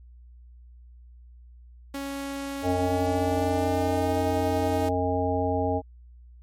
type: tone with pitch glide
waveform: sawtooth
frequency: 277.2 to 311.1 Hz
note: C#4 to D#4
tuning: 0 to 0 cents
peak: -27 dBFS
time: 1.94-4.89 s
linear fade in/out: 5 ms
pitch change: +200 cents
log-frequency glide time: 2.71-4.18 s
type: harmonic tone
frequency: 90.4 Hz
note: F#2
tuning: 40 cents flat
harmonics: 1 / 3 / 5 / 7 / 9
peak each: -29 / -29 / -29 / -29 / -29 dBFS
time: 2.62-5.82 s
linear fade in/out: 50 ms
effects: added 60 Hz sine -46 dBFS peak until 6.42 s + MP3 64 kbps